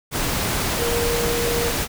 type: tone in noise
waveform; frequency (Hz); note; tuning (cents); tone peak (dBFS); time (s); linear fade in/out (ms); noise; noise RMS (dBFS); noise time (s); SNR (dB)
sine; 471.7; A#4; +20; -22; 0.77-1.73; 50; pink; -23; 0.11-1.88; -2
effects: none